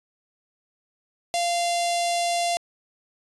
sawtooth tone with notch filter, 692 Hz, F5, 16 cents flat, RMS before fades -24 dBFS, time 1.34-2.57 s, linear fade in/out 0 ms, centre 1400 Hz, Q 0.69, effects resampled to 24000 Hz

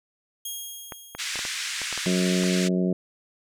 10% pulse tone with exponential decay, 3260 Hz, G#7, 33 cents flat, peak -22 dBFS, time 0.45-2.2 s, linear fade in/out 5 ms, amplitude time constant 380 ms
clicks, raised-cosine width 0.5 ms, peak -19 dBFS, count 10, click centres 0.922 / 1.15 / 1.357 / 1.391 / 1.452 / 1.817 / 1.927 / 1.977 / 2.06 / 2.437 s
pink band-pass noise, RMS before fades -31 dBFS, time 1.18-2.69 s, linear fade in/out 20 ms, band 1700 to 8400 Hz, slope 24 dB/octave
harmonic tone, 91.3 Hz, F#2, 23 cents flat, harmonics 2 / 3 / 4 / 5 / 6 / 7, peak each -22 / -31 / -28 / -35 / -36 / -35 dBFS, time 2.06-2.93 s, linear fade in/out 5 ms
effects none

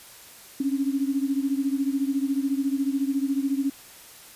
sine beating tone pair, 270.8 / 284.8 Hz, C#4 / C#4, -40 / +47 cents, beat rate 14 Hz, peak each -24 / -27 dBFS, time 0.6-3.7 s, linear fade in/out 5 ms, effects white hiss -47 dBFS RMS until 4.35 s + resampled to 32000 Hz

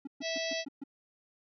triangle tone bursts, 277.2 Hz, C#4, in tune, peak -35 dBFS, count 6, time 0.05-0.838 s, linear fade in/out 5 ms, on 23 ms, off 130 ms
harmonic tone, 655 Hz, E5, 11 cents flat, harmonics 1 / 3 / 4 / 5 / 6 / 7 / 8 / 9, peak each -35 / -40 / -41 / -42 / -43 / -43 / -44 / -45 dBFS, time 0.21-0.65 s, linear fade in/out 50 ms
effects none

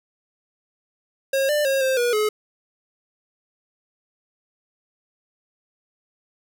square tone with pitch steps, 541 / 594 / 541 / 526 / 482.1 / 425.7 Hz, C#5 / D5 / C#5 / C5 / B4 / G#4, -42 / +20 / -42 / +9 / -42 / +43 cents, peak -19 dBFS, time 1.33-2.29 s, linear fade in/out 5 ms, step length 160 ms, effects none

